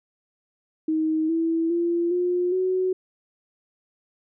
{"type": "tone with pitch steps", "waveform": "sine", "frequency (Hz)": [315.2, 328.4, 342.1, 356.5, 371.4], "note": ["D#4", "E4", "F4", "F4", "F#4"], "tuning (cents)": [23, -6, -36, 36, 7], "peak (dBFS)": -20, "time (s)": [0.88, 2.93], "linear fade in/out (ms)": 5, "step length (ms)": 410, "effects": []}